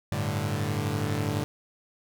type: chord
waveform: sawtooth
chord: G suspended second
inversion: none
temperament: equal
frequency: 98 / 110 / 146.83 Hz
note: G2 / A2 / D3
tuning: 0 / 0 / 0 cents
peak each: -27 dBFS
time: 0.12-1.44 s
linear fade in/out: 0 ms
effects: none